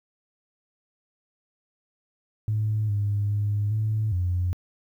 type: tone with pitch steps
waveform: sine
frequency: 107.5 / 102.4 / 103.4 / 108.4 / 89.6 Hz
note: A2 / G#2 / G#2 / A2 / F2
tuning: -40 / -24 / -7 / -25 / +45 cents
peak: -21 dBFS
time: 2.48-4.53 s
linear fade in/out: 0 ms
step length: 410 ms
effects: tanh soft clip ceiling -17 dBFS + 10-bit